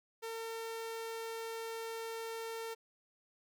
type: tone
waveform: sawtooth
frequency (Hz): 453.4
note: A#4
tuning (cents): -48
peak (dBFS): -36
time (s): 0.22-2.75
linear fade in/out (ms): 20
effects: none